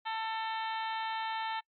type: harmonic tone with a mistuned harmonic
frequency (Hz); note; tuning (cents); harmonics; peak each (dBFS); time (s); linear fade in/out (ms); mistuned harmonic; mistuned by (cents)
444.9; A4; +19; 2 / 3 / 4 / 5 / 6 / 7 / 8 / 9; -34 / -43 / -42 / -46 / -49 / -46 / -48 / -50; 0.05-1.61; 20; 8; +38
effects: noise-tail reverb RT60 0.1 s tail -26 dB re dry + MP3 48 kbps